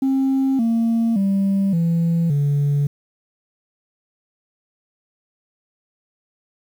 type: tone with pitch steps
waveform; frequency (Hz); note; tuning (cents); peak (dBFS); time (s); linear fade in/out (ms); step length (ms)
sine; 267.8 / 229.1 / 196.04 / 167.73 / 143.51; C4 / A#3 / G3 / E3 / D3; +40 / -30 / 0 / +30 / -40; -13; 0.02-2.87; 5; 570
effects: tanh soft clip ceiling -14 dBFS + 8-bit